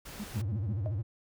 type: noise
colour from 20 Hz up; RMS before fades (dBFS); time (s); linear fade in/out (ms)
pink; -45; 0.05-0.42; 10
type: tone bursts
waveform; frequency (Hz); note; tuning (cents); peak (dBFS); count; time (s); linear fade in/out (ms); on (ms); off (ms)
sine; 207.7; G#3; 0; -35; 4; 0.19-0.732; 10; 53; 110
type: tone with vibrato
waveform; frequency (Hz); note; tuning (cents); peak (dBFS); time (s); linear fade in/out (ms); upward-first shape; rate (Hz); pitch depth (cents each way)
triangle; 103.83; G#2; 0; -28; 0.34-1.03; 20; sine; 14; 230
type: tone with exponential decay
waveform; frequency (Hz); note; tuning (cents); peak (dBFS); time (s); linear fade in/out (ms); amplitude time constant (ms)
sine; 622.3; D#5; 0; -33; 0.86-0.95; 0; 19
effects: none